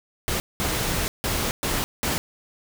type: noise bursts at uneven times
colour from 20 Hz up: pink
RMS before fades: -25 dBFS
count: 5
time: 0.28-0.4 / 0.6-1.08 / 1.24-1.51 / 1.63-1.84 / 2.03-2.18 s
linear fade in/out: 0 ms
effects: none